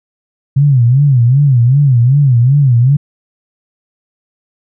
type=tone with vibrato; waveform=sine; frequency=130.81 Hz; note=C3; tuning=in tune; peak=-5 dBFS; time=0.56-2.97 s; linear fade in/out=10 ms; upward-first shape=sine; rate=2.6 Hz; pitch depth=190 cents each way; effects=none